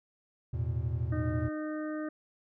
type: chord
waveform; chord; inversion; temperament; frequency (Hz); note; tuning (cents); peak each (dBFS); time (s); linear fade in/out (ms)
triangle; E suspended fourth; none; equal with one note detuned; 82.41 / 111.47 / 123.47; E2 / A2 / B2; 0 / +23 / 0; -32; 0.53-1.49; 10
type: harmonic tone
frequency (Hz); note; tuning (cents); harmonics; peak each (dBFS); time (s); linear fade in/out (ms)
307; D#4; -23; 1 / 2 / 4 / 5 / 6; -34 / -40 / -46 / -48 / -50; 1.12-2.09; 5
effects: none